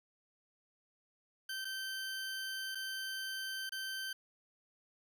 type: tone with dropouts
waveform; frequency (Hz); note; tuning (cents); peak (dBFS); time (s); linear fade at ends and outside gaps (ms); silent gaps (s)
20% pulse; 1550; G6; -20; -34; 1.49-4.13; 5; 1.647-1.651 / 2.749-2.753 / 3.694-3.72
effects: none